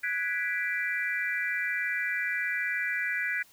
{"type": "chord", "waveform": "sine", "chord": "G# half-diminished seventh", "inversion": "third", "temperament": "equal", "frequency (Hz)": [1480, 1661.2, 1975.5, 2349], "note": ["F#6", "G#6", "B6", "D7"], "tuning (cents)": [0, 0, 0, 0], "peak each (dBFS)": [-35, -33, -31, -35], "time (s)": [0.03, 3.43], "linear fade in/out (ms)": 10, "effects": ["white hiss -59 dBFS RMS until 3.52 s"]}